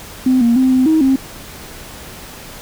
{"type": "tone with pitch steps", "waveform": "sine", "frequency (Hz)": [257.2, 234.8, 259.8, 257.4, 316.4, 266.5], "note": ["C4", "A#3", "C4", "C4", "D#4", "C4"], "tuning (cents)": [-30, 13, -12, -28, 29, 32], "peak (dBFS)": -8, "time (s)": [0.26, 1.16], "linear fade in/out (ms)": 5, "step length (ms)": 150, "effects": ["tanh soft clip ceiling -4 dBFS", "pink hiss -34 dBFS RMS until 2.61 s"]}